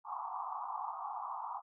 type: band-pass noise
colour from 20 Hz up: pink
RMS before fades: -41 dBFS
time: 0.04-1.62 s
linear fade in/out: 50 ms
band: 750 to 1200 Hz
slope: 96 dB/octave
effects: none